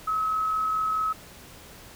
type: tone with amplitude modulation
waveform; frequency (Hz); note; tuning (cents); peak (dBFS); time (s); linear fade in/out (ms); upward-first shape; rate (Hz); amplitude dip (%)
sine; 1284; E6; -46; -22; 0.07-1.13; 10; sine; 44.7; 25
effects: pink hiss -47 dBFS RMS until 1.95 s